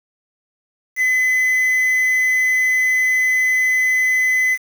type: tone with quantisation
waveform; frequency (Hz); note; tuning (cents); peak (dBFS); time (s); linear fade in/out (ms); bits
triangle; 2022; B6; +40; -12; 0.96-4.58; 50; 6
effects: none

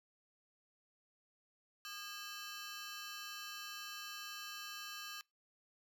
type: ring-modulated tone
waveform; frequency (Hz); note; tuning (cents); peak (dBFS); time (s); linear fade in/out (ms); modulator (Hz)
15% pulse; 1424; F6; +33; -36; 1.85-5.21; 0; 209
effects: noise-tail reverb RT60 0.2 s tail -23 dB re dry

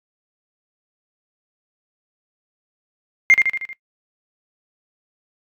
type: tone with echo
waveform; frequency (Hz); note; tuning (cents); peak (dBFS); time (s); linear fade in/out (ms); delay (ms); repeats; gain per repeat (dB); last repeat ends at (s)
sine; 2111; C7; +15; -6; 3.3-3.34; 0; 78; 5; -5; 3.73
effects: noise-tail reverb RT60 0.1 s tail -19 dB re dry + tanh soft clip ceiling -4 dBFS

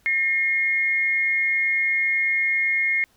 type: tone pair together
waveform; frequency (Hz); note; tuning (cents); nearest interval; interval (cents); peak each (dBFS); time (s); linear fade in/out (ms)
sine; 1817 / 2145; A#6 / C7; -45 / +42; minor third; 287; -28 / -19; 0.06-3.04; 0
effects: pink hiss -61 dBFS RMS until 3.16 s

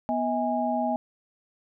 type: tone cluster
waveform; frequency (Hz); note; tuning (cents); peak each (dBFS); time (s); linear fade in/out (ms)
sine; 245.4 / 642 / 823; B3 / E5 / G#5; -11 / -46 / -16; -28; 0.09-0.96; 0
effects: none

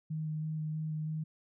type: tone with vibrato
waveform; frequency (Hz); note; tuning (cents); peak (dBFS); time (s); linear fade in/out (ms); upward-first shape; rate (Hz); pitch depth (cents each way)
sine; 155.56; D#3; 0; -33; 0.1-1.24; 10; square; 3.1; 10
effects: none

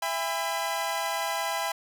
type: tone cluster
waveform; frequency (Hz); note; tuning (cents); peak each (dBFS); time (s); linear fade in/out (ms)
sawtooth; 664 / 809 / 1002; E5 / G#5 / B5; +12 / -46 / +25; -29 / -28 / -28; 0.02-1.72; 5
effects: none

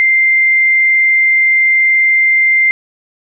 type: tone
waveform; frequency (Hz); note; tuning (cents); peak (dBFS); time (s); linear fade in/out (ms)
sine; 2093; C7; 0; -7; 0-2.71; 0
effects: none

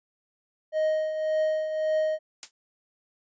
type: tone with tremolo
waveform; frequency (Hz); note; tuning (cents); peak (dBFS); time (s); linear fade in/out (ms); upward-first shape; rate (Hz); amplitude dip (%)
triangle; 624; D#5; +5; -19; 0.72-2.19; 50; triangle; 1.8; 60
type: noise with exponential decay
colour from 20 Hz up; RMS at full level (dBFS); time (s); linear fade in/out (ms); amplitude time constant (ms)
blue; -28; 2.43-2.51; 0; 17
effects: resampled to 16000 Hz

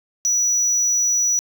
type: tone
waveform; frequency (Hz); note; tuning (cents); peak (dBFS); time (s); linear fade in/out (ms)
sine; 5880; F#8; -12; -13; 0.25-1.39; 0
effects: tanh soft clip ceiling -15 dBFS + 9-bit

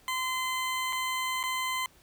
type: tone with dropouts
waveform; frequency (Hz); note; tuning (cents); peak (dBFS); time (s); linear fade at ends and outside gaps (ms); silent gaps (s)
20% pulse; 1030; C6; -28; -24; 0.08-1.86; 1; 0.926-0.929 / 1.43-1.437
effects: pink hiss -60 dBFS RMS until 2.02 s

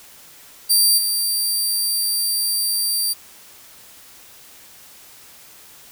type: tone with level steps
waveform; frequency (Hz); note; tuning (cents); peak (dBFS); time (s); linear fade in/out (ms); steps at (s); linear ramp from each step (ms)
15% pulse; 4699; D8; 0; -6 / -12; 0.69-3.14; 20; 0.97; 20
effects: white hiss -45 dBFS RMS until 5.91 s

